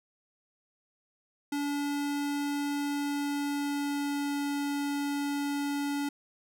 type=tone with pitch glide; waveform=square; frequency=287.1 to 285.4 Hz; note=D4 to D4; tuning=-39 to -49 cents; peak=-30 dBFS; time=1.52-6.09 s; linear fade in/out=5 ms; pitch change=-10 cents; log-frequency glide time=2.83-4.43 s; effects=none